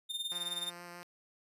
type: tone with tremolo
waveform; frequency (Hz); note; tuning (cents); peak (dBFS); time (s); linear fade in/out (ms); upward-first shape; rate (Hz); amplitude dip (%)
45% pulse; 3629; A#7; -47; -33; 0.09-0.71; 20; sine; 19; 75
type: tone with vibrato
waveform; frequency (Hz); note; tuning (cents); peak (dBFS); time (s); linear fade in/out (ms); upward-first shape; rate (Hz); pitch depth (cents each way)
5% pulse; 174.61; F3; 0; -35; 0.32-1.03; 0; sine; 6.4; 10
effects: resampled to 32000 Hz